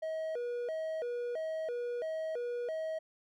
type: tone with vibrato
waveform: triangle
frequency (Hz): 554.4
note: C#5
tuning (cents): 0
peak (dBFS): -32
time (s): 0.02-2.99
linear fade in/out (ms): 10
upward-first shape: square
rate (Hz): 1.5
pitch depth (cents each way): 240
effects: none